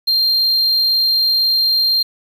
triangle tone, 4186 Hz, C8, in tune, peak -11 dBFS, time 0.07-2.03 s, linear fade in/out 10 ms, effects 7-bit

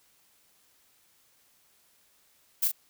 violet noise with echo, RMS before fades -25 dBFS, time 2.62-2.68 s, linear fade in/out 10 ms, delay 38 ms, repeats 1, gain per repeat -6 dB, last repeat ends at 2.718 s, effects white hiss -65 dBFS RMS until 2.89 s

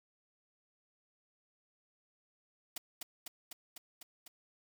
white noise with echo, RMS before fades -40 dBFS, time 2.76-2.78 s, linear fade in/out 5 ms, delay 250 ms, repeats 6, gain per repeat -2 dB, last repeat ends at 4.28 s, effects none

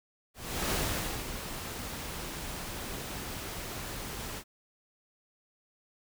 pink noise with ADSR envelope, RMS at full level -30 dBFS, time 0.34-4.44 s, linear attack 370 ms, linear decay 540 ms, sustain -9 dB, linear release 65 ms, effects none

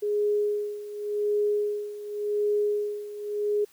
sine tone with tremolo, 415.6 Hz, G#4, 1 cent sharp, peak -21 dBFS, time 0.02-3.65 s, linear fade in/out 10 ms, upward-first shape sine, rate 0.89 Hz, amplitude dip 80%, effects white hiss -59 dBFS RMS until 3.72 s

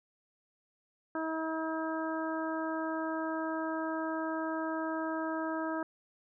harmonic tone, 320.1 Hz, D#4, 49 cents sharp, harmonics 1 / 2 / 3 / 4 / 5, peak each -35 / -38 / -40 / -41 / -42 dBFS, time 1.15-5.83 s, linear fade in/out 2 ms, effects none

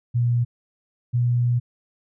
sine tone pair in turn, 120.1 / 121.29 Hz, B2 / B2, -48 / -31 cents, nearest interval unison, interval 17 cents, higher second, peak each -17 dBFS, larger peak neither, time 0.14-0.45 / 1.13-1.6 s, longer second, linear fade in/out 20 ms, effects none

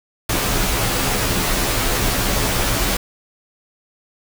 pink noise with comb filter, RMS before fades -19 dBFS, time 0.29-2.97 s, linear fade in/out 5 ms, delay 13 ms, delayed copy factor -1, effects none

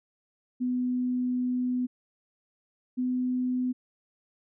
sine tone pair in turn, 249.9 / 251.9 Hz, B3 / B3, +21 / +34 cents, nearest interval unison, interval 13 cents, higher second, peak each -25 dBFS, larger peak neither, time 0.6-1.87 / 2.97-3.73 s, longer first, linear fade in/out 20 ms, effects none

